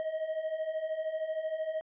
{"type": "beating tone pair", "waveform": "triangle", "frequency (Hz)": [622.3, 635.3], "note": ["D#5", "D#5"], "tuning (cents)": [0, 36], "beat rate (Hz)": 13, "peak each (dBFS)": [-36, -31], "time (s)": [0, 1.81], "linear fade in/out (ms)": 0, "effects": ["resampled to 8000 Hz"]}